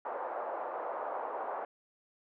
pink band-pass noise, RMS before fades -38 dBFS, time 0.05-1.65 s, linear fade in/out 2 ms, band 530 to 1100 Hz, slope 24 dB/octave, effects none

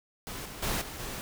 pink noise with level steps, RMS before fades -39 / -43 / -31 / -41 / -38 dBFS, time 0.27-1.21 s, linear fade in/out 0 ms, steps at 0.45 / 0.62 / 0.81 / 0.99 s, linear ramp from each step 10 ms, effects none

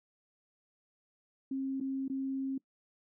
sine tone with dropouts, 268.2 Hz, C4, 43 cents sharp, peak -32 dBFS, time 1.51-2.58 s, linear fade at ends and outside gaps 5 ms, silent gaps 1.802-1.809 / 2.081-2.098 s, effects noise-tail reverb RT60 0.1 s tail -22 dB re dry

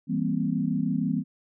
sine chord, C dominant seventh, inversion first, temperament just, 163.52 / 196.22 / 235.5 / 261.6 Hz, E3 / G3 / Bb3 / C4, -14 / +2 / +18 / 0 cents, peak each -29 dBFS, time 0.07-1.24 s, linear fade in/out 50 ms, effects none

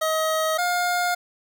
25% pulse tone pair in turn, 633 / 710.4 Hz, D#5 / F5, +30 / +29 cents, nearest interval major second, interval 199 cents, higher second, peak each -17 dBFS, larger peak neither, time 0.01-0.58 / 0.58-1.15 s, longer neither, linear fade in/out 10 ms, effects none

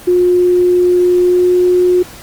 sine tone with pitch glide, 357.9 to 360.2 Hz, F4 to F#4, +42 to -46 cents, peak -7 dBFS, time 0.07-2.03 s, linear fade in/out 10 ms, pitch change +12 cents, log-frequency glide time 1.2-1.5 s, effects pink hiss -34 dBFS RMS until 2.22 s + Opus 24 kbps

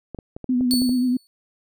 clicks, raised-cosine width 2 ms, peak -20 dBFS, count 8, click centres 0.147 / 0.188 / 0.365 / 0.443 / 0.609 / 0.738 / 0.819 / 0.893 s
sine tone with vibrato, 250.5 Hz, B3, 25 cents sharp, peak -17 dBFS, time 0.49-1.17 s, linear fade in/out 5 ms, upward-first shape sine, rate 9.4 Hz, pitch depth 40 cents each way
sawtooth tone with exponential decay, 4445 Hz, C#8, 4 cents sharp, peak -16 dBFS, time 0.71-1.27 s, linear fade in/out 0 ms, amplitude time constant 120 ms
effects none

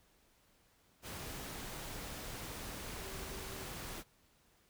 sine tone in noise, 384.9 Hz, G4, 32 cents flat, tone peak -52 dBFS, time 2.99-3.7 s, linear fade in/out 50 ms, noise pink, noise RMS -45 dBFS, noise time 1.02-4.04 s, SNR -10 dB, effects pink hiss -70 dBFS RMS until 4.69 s

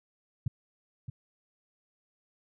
sine tone with echo, 123.47 Hz, B2, in tune, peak -24 dBFS, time 0.46-0.48 s, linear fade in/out 5 ms, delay 620 ms, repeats 1, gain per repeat -10 dB, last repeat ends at 1.1 s, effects none

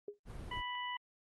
sine tone with exponential decay, 411.2 Hz, G#4, 17 cents flat, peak -37 dBFS, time 0.08-0.19 s, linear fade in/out 2 ms, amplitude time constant 22 ms
brown noise, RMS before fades -45 dBFS, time 0.25-0.63 s, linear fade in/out 50 ms
harmonic tone, 987.8 Hz, B5, in tune, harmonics 1 / 2 / 3, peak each -40 / -43 / -45 dBFS, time 0.51-0.97 s, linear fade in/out 5 ms
effects Opus 32 kbps

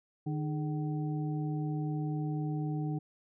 harmonic tone with a mistuned harmonic, 152 Hz, D#3, 40 cents flat, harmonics 1 / 2 / 3 / 5, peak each -32 / -37 / -46 / -46 dBFS, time 0.26-2.99 s, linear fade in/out 10 ms, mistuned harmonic 3, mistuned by -140 cents, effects none

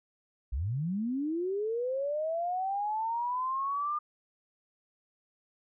sine linear sweep, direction up, 53 to 1212 Hz, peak -29 dBFS, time 0.52-3.99 s, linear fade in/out 10 ms, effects none

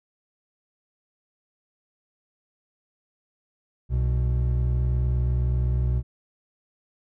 triangle tone pair together, 63.86 / 123.3 Hz, C2 / B2, -41 / -2 cents, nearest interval major seventh, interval 1139 cents, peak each -20 / -23 dBFS, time 3.89-6.03 s, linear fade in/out 50 ms, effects none

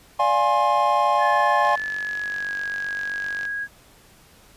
triangle chord, D half-diminished seventh, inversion none, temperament equal with one note detuned, 587.3 / 698.5 / 830.6 / 1063.6 Hz, D5 / F5 / Ab5 / C6, 0 / 0 / 0 / +28 cents, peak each -23 / -22 / -19 / -19 dBFS, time 0.19-1.76 s, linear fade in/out 10 ms
sine tone with pitch glide, 1734 to 1648.1 Hz, A6 to G#6, -26 to -14 cents, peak -25 dBFS, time 1.18-3.68 s, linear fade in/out 50 ms, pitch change -88 cents, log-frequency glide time 1.77-2.53 s
click train, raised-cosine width 0.2 ms, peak -20 dBFS, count 87, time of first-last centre 1.65-3.453 s, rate 47.7 Hz
effects pink hiss -52 dBFS RMS until 4.56 s + resampled to 32000 Hz

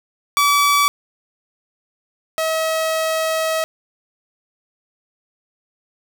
sawtooth tone pair in turn, 1148 / 640.8 Hz, D6 / E5, -40 / -49 cents, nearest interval minor seventh, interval 1009 cents, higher first, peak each -9 / -14 dBFS, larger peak first, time 0.37-0.88 / 2.38-3.64 s, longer second, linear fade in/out 0 ms, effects none

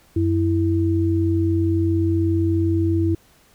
sine tone pair together, 92.49 / 329.6 Hz, F#2 / E4, 0 / 0 cents, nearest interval octave + minor seventh, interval 2200 cents, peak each -19 / -19 dBFS, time 0.16-3.15 s, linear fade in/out 5 ms, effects pink hiss -55 dBFS RMS until 3.54 s

